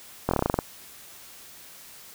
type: slowing click train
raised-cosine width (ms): 1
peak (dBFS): -8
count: 10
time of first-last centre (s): 0.29-0.589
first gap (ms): 22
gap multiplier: 1.1
effects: white hiss -47 dBFS RMS until 2.14 s